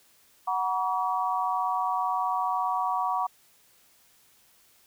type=tone cluster; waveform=sine; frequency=741 / 956 / 1138 Hz; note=F#5 / A#5 / C#6; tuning=+2 / +43 / +45 cents; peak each=-29 dBFS; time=0.47-3.27 s; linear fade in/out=10 ms; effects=white hiss -61 dBFS RMS until 4.86 s